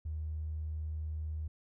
triangle tone, 77.78 Hz, D#2, in tune, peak -31 dBFS, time 0.05-1.48 s, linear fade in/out 10 ms, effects tanh soft clip ceiling -33 dBFS

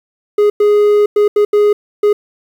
triangle tone bursts at uneven times, 415.3 Hz, G#4, in tune, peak -5 dBFS, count 6, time 0.38-0.5 / 0.6-1.06 / 1.16-1.28 / 1.36-1.45 / 1.53-1.73 / 2.03-2.13 s, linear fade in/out 5 ms, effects 7-bit

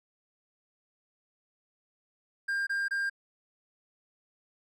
triangle tone bursts, 1600 Hz, G6, 35 cents sharp, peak -26 dBFS, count 3, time 2.48-3.098 s, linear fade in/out 10 ms, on 190 ms, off 24 ms, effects none

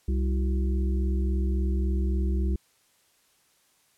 harmonic tone with a mistuned harmonic, 65.41 Hz, C2, in tune, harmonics 1 / 3 / 5 / 6, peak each -23 / -33 / -37 / -39 dBFS, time 0.08-2.56 s, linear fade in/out 5 ms, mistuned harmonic 6, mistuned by -99 cents, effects white hiss -65 dBFS RMS until 3.97 s + low-pass 12000 Hz 12 dB/octave

